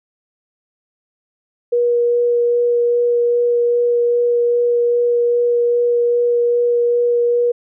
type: tone with vibrato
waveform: sine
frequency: 478.9 Hz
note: A#4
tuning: 47 cents sharp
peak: -12 dBFS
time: 1.72-7.52 s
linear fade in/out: 10 ms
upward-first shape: sine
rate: 2.5 Hz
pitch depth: 8 cents each way
effects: none